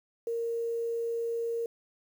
sine tone with quantisation, 464 Hz, A#4, 8 cents flat, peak -29 dBFS, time 0.27-1.66 s, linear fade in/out 2 ms, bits 9, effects none

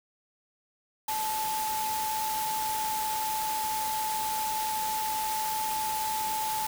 sine tone in noise, 870 Hz, A5, 20 cents flat, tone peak -29 dBFS, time 1.08-6.67 s, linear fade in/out 5 ms, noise white, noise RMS -35 dBFS, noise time 1.08-6.67 s, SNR +3 dB, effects none

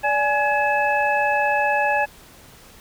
sine tone cluster, 581 / 836 / 1687 / 2603 Hz, D5 / G#5 / G#6 / E7, -19 / +11 / +27 / -22 cents, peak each -24 / -20 / -23 / -26 dBFS, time 0.03-2.06 s, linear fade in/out 20 ms, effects pink hiss -47 dBFS RMS until 2.8 s

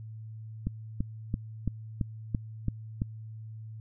click train, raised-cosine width 5 ms, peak -16 dBFS, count 8, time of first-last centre 0.67-3.019 s, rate 2.98 Hz, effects added 110 Hz sine -40 dBFS peak until 3.8 s

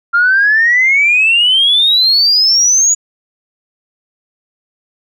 sine exponential sweep, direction up, 1380 to 6890 Hz, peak -6 dBFS, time 0.13-2.95 s, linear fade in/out 20 ms, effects tanh soft clip ceiling -2 dBFS

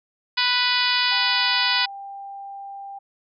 harmonic tone, 493.9 Hz, B4, in tune, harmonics 2 / 3 / 4 / 5 / 6 / 7 / 8 / 9 / 10, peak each -27 / -27 / -27 / -27 / -27 / -27 / -27 / -27 / -27 dBFS, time 0.37-1.86 s, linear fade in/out 10 ms
sine tone, 793 Hz, G5, 20 cents sharp, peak -33 dBFS, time 1.11-2.99 s, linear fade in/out 10 ms
effects none

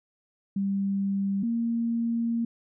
sine tone pair in turn, 197.1 / 232 Hz, G3 / A#3, +10 / -8 cents, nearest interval minor third, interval 282 cents, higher second, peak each -24 dBFS, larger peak neither, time 0.56-1.43 / 1.43-2.45 s, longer second, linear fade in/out 5 ms, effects none

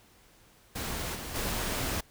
pink noise with level steps, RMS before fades -35 / -39 / -32 dBFS, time 0.75-2.01 s, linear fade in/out 10 ms, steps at 1.14 / 1.34 s, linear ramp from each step 20 ms, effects pink hiss -60 dBFS RMS until 2.1 s

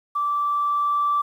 sine tone with level ramp, 1165 Hz, D6, 14 cents flat, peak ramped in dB -20 to -17 dBFS, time 0.15-1.22 s, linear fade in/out 10 ms, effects tanh soft clip ceiling -13 dBFS + 9-bit

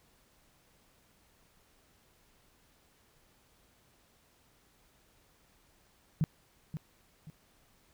sine tone with echo, 155.3 Hz, D#3, 3 cents flat, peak -24 dBFS, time 6.21-6.24 s, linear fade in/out 0 ms, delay 530 ms, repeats 2, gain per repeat -10 dB, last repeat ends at 7.3 s, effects pink hiss -67 dBFS RMS until 7.93 s

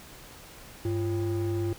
triangle ring-modulated tone, 222.2 Hz, A3, 17 cents sharp, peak -21 dBFS, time 0.85-1.73 s, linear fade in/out 2 ms, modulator 122 Hz, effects pink hiss -48 dBFS RMS until 1.78 s

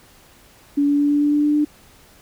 sine tone with pitch steps, 286 / 287.7 / 289.3 / 291 / 292.7 / 294.4 / 296.1 / 297.8 Hz, D4 / D4 / D4 / D4 / D4 / D4 / D4 / D4, -46 / -36 / -26 / -16 / -6 / +4 / +14 / +24 cents, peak -14 dBFS, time 0.77-1.65 s, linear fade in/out 10 ms, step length 110 ms, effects pink hiss -50 dBFS RMS until 2.21 s

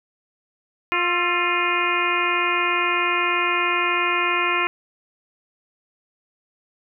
harmonic tone with a mistuned harmonic, 352.4 Hz, F4, 16 cents sharp, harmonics 1 / 2 / 3 / 4 / 5 / 6 / 7 / 8, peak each -28 / -33 / -24 / -27 / -29 / -26 / -24 / -31 dBFS, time 0.92-4.67 s, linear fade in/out 0 ms, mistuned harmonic 4, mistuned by -64 cents, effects none

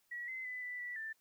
sine tone with pitch steps, 1927 / 2053 / 2002 / 1981 / 1958 / 1775 Hz, B6 / C7 / B6 / B6 / B6 / A6, -43 / -33 / +23 / +5 / -15 / +15 cents, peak -40 dBFS, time 0.11-1.13 s, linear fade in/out 10 ms, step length 170 ms, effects white hiss -75 dBFS RMS until 1.2 s

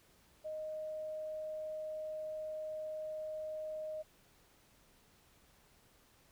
sine tone, 621 Hz, D#5, 3 cents flat, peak -39 dBFS, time 0.44-4.03 s, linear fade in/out 20 ms, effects pink hiss -67 dBFS RMS until 6.31 s

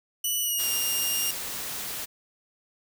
5% pulse tone with pitch glide, 2960 to 2818 Hz, F#7 to F7, 0 to +15 cents, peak -17 dBFS, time 0.24-1.31 s, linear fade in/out 5 ms, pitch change -85 cents, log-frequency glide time 0.41-0.68 s
white noise, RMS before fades -34 dBFS, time 0.58-2.06 s, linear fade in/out 20 ms
effects none

